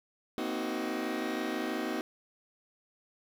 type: chord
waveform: sawtooth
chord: C half-diminished seventh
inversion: third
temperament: just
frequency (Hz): 235.5 / 261.6 / 314 / 376.7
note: Bb3 / C4 / Eb4 / Gb4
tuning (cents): +18 / 0 / +16 / +31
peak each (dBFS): -34 / -34 / -32 / -34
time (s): 0.38-2.01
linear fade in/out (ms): 0
effects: low-pass 5000 Hz 12 dB/octave + 9-bit